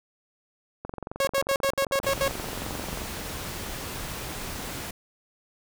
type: click train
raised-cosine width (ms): 1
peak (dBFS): -20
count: 50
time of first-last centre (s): 0.85-3.018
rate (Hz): 22.6
type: tone bursts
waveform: sawtooth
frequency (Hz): 548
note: C#5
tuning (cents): -20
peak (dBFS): -18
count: 8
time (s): 1.2-2.28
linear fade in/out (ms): 2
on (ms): 72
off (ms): 72
type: noise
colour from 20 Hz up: pink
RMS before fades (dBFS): -35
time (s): 2.03-4.91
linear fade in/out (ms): 5
effects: none